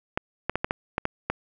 clicks, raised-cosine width 0.5 ms, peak -9 dBFS, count 8, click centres 0.175 / 0.496 / 0.556 / 0.645 / 0.709 / 0.981 / 1.054 / 1.3 s, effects none

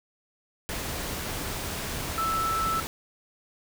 sine tone in noise, 1318.5 Hz, E6, in tune, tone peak -25 dBFS, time 2.18-2.8 s, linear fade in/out 0 ms, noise pink, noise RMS -33 dBFS, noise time 0.69-2.87 s, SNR +5 dB, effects none

